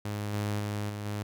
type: tone with level steps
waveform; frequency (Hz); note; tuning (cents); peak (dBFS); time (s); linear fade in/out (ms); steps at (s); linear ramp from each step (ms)
sawtooth; 103.83; G#2; 0; -28 / -25 / -27 / -31 / -28; 0.05-1.23; 5; 0.33 / 0.59 / 0.89 / 1.05; 10
effects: none